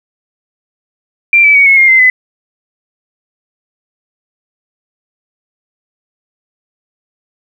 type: tone with pitch steps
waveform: sine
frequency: 2366 / 2304 / 2244 / 2185 / 2127 / 2072 / 2017 Hz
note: D7 / D7 / C#7 / C#7 / C7 / C7 / B6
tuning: +12 / -34 / +21 / -26 / +28 / -17 / +36 cents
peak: -3 dBFS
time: 1.33-2.1 s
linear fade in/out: 2 ms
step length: 110 ms
effects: 7-bit